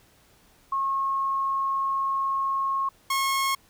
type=tone pair in turn; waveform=sine / sawtooth; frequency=1086 / 1086 Hz; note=C#6 / C#6; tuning=-36 / -36 cents; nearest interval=unison; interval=0 cents; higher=neither; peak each=-23 / -19 dBFS; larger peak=second; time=0.72-2.89 / 3.1-3.55 s; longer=first; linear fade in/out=5 ms; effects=pink hiss -59 dBFS RMS until 3.69 s